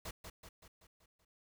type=noise with echo; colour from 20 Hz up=pink; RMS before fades=-44 dBFS; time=0.05-0.11 s; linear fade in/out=5 ms; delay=190 ms; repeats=6; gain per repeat=-5 dB; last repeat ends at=1.25 s; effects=none